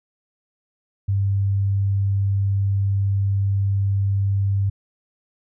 sine tone, 98.8 Hz, G2, 14 cents sharp, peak -17 dBFS, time 1.08-4.7 s, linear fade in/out 10 ms, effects none

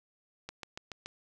click train, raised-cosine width 0.2 ms, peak -23 dBFS, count 5, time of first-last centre 0.49-1.06 s, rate 7.02 Hz, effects none

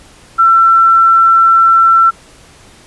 sine tone, 1345 Hz, E6, 34 cents sharp, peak -4 dBFS, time 0.38-2.11 s, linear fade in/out 20 ms, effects pink hiss -41 dBFS RMS until 2.86 s + resampled to 24000 Hz

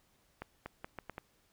accelerating click train, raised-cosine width 0.5 ms, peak -26 dBFS, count 6, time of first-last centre 0.42-1.181 s, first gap 240 ms, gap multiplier 0.77, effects pink hiss -71 dBFS RMS until 1.52 s

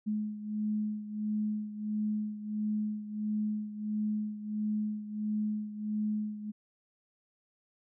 sine beating tone pair, 211.8 / 213.3 Hz, G#3 / G#3, +34 / +46 cents, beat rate 1.5 Hz, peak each -32 / -37 dBFS, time 0.06-6.52 s, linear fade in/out 20 ms, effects none

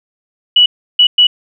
sine tone bursts at uneven times, 2943 Hz, F#7, 10 cents flat, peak -4 dBFS, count 3, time 0.56-0.66 / 0.99-1.07 / 1.18-1.27 s, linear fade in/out 5 ms, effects none

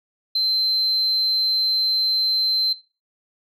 sine tone, 4100 Hz, C8, 36 cents flat, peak -17 dBFS, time 0.35-2.73 s, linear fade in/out 5 ms, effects noise-tail reverb RT60 0.3 s tail -17 dB re dry + tanh soft clip ceiling -14 dBFS

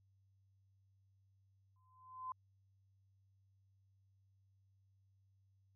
sine tone with exponential growth, 1027 Hz, C6, 33 cents flat, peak -39 dBFS, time 1.76-2.32 s, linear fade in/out 2 ms, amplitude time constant 120 ms, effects added 97 Hz sine -70 dBFS peak until 5.75 s

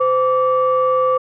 sine tone pair together, 513.9 / 1159 Hz, C5 / D6, -31 / -23 cents, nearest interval octave + major second, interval 1408 cents, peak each -14 / -16 dBFS, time 0-1.18 s, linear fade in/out 10 ms, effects tanh soft clip ceiling -6 dBFS

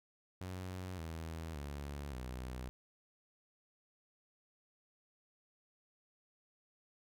sawtooth tone with pitch steps, 92.2 / 81.2 / 71.51 / 62.97 Hz, F#2 / E2 / D2 / B1, -6 / -26 / -46 / +34 cents, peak -38 dBFS, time 0.41-2.69 s, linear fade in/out 0 ms, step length 570 ms, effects none

